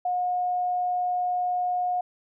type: tone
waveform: sine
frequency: 721 Hz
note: F#5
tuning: 45 cents flat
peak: -23 dBFS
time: 0.05-2.01 s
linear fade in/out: 5 ms
effects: none